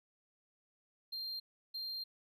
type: tone bursts at uneven times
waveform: triangle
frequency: 4186 Hz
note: C8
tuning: in tune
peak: -38 dBFS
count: 2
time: 1.12-1.4 / 1.74-2.04 s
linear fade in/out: 10 ms
effects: none